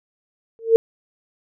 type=tone with exponential growth; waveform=sine; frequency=453.6 Hz; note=A#4; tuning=47 cents flat; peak=-4 dBFS; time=0.59-0.76 s; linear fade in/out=0 ms; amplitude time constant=36 ms; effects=none